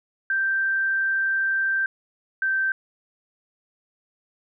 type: tone pair in turn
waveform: sine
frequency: 1568 / 1557.2 Hz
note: G6 / G6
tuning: 0 / -12 cents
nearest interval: unison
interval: 12 cents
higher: first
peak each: -20 dBFS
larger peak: neither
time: 0.3-1.86 / 2.42-2.72 s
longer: first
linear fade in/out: 2 ms
effects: none